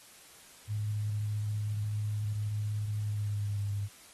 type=tone with pitch glide; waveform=sine; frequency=105.2 to 101.32 Hz; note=G#2 to G#2; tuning=+23 to -42 cents; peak=-30 dBFS; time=0.67-3.89 s; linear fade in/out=50 ms; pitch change=-65 cents; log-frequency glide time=3.01-3.66 s; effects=white hiss -55 dBFS RMS until 4.13 s + AAC 32 kbps